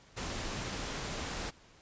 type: noise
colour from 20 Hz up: pink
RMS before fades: -38 dBFS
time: 0.16-1.51 s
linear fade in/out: 20 ms
effects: pink hiss -60 dBFS RMS until 1.81 s + resampled to 16000 Hz